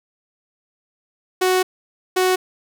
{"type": "tone bursts at uneven times", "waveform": "sawtooth", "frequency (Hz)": 370, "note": "F#4", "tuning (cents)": 0, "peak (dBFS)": -11, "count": 2, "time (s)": [[1.41, 1.63], [2.16, 2.36]], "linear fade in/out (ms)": 10, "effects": []}